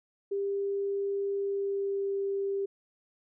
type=tone with pitch glide; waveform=sine; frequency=398 to 395 Hz; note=G4 to G4; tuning=+26 to +13 cents; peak=-28 dBFS; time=0.31-2.66 s; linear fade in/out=10 ms; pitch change=-13 cents; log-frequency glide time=1.36-2.15 s; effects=none

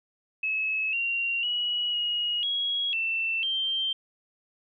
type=tone with pitch steps; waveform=sine; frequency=2584 / 2759 / 2919 / 2889 / 3314 / 2677 / 3148 Hz; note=E7 / F7 / F#7 / F#7 / G#7 / E7 / G7; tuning=-35 / -22 / -24 / -42 / -4 / +26 / +7 cents; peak=-25 dBFS; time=0.43-3.93 s; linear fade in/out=5 ms; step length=500 ms; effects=none

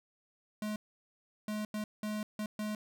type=tone bursts at uneven times; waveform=square; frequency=212.2 Hz; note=G#3; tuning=38 cents sharp; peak=-35 dBFS; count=6; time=0.62-0.76 / 1.48-1.65 / 1.74-1.84 / 2.03-2.23 / 2.39-2.46 / 2.59-2.75 s; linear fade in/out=2 ms; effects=none

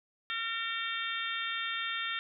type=harmonic tone with a mistuned harmonic; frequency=456.3 Hz; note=A#4; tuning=37 cents flat; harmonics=3 / 4 / 5 / 6 / 7 / 8; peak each=-38 / -38 / -41 / -42 / -41 / -39 dBFS; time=0.3-2.19 s; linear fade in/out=0 ms; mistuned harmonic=8; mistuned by=-21 cents; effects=none

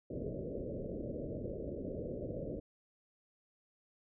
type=low-pass noise; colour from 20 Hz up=white; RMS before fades=-41 dBFS; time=0.1-2.6 s; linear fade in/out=10 ms; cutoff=600 Hz; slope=96 dB/octave; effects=none

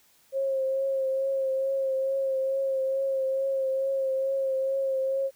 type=tone with vibrato; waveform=sine; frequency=536 Hz; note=C5; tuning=42 cents sharp; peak=-24 dBFS; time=0.32-5.31 s; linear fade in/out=50 ms; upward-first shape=triangle; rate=2.3 Hz; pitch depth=27 cents each way; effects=white hiss -62 dBFS RMS until 5.35 s

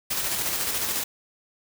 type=noise with tremolo; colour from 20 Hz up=white; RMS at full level=-26 dBFS; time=0.1-1.04 s; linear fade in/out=10 ms; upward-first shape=square; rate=14 Hz; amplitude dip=30%; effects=none

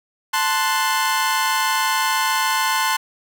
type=chord; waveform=sawtooth; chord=F# diminished; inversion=first; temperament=equal; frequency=880 / 1046.5 / 1480 Hz; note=A5 / C6 / F#6; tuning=0 / 0 / 0 cents; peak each=-18 / -17 / -21 dBFS; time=0.33-2.97 s; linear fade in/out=10 ms; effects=none

